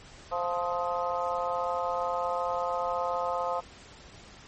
harmonic tone with a mistuned harmonic, 174.61 Hz, F3, in tune, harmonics 3 / 4 / 5 / 6 / 7, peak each -32 / -33 / -34 / -35 / -35 dBFS, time 0.31-3.61 s, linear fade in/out 20 ms, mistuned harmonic 7, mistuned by +47 cents, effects pink hiss -50 dBFS RMS until 4.47 s + MP3 32 kbps

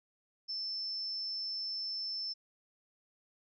sine tone with amplitude modulation, 5300 Hz, E8, 9 cents sharp, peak -34 dBFS, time 0.48-2.34 s, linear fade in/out 20 ms, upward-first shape sine, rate 253 Hz, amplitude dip 30%, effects none

